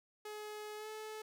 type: tone with pitch glide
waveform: sawtooth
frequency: 423.2 to 432.6 Hz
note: G#4 to A4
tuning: +33 to -29 cents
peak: -40 dBFS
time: 0.25-1.22 s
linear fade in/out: 5 ms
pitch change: +38 cents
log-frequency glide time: 0.76-0.88 s
effects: none